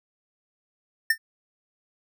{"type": "tone with exponential decay", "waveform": "square", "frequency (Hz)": 1800, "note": "A6", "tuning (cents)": 39, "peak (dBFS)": -15, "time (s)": [1.1, 1.18], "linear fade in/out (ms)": 5, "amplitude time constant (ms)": 16, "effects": []}